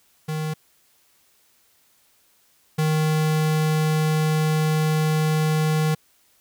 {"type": "tone pair in turn", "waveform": "square", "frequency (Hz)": [155.56, 155.56], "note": ["D#3", "D#3"], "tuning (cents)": [0, 0], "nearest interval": "unison", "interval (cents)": 0, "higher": "neither", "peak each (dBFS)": [-25, -19], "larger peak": "second", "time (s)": [[0.28, 0.54], [2.78, 5.95]], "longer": "second", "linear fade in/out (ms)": 10, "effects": ["white hiss -61 dBFS RMS until 6.4 s"]}